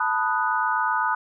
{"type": "chord", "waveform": "sine", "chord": "B dominant seventh", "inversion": "third", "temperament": "equal", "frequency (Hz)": [880, 987.8, 1244.5, 1480], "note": ["A5", "B5", "D#6", "F#6"], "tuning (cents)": [0, 0, 0, 0], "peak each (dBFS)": -26, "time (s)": [0, 1.15], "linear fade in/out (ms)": 5, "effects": []}